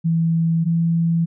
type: tone pair in turn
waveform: sine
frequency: 164.81 / 166.82 Hz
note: E3 / E3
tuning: 0 / +21 cents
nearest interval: unison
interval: 21 cents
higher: second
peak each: -15 dBFS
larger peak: neither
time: 0.04-0.65 / 0.65-1.26 s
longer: neither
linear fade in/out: 20 ms
effects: none